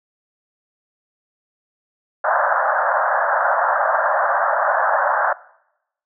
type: band-pass noise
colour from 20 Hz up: pink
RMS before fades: -18 dBFS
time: 2.24-5.33 s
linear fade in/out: 5 ms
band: 560 to 1700 Hz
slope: 96 dB/octave
effects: noise-tail reverb RT60 0.8 s tail -21 dB re dry